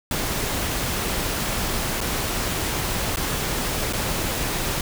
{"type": "noise with dropouts", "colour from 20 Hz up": "pink", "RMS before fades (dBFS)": -25, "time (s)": [0.11, 4.81], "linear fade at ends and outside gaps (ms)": 2, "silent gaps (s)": [[2.006, 2.012], [3.161, 3.17], [3.927, 3.933]], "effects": []}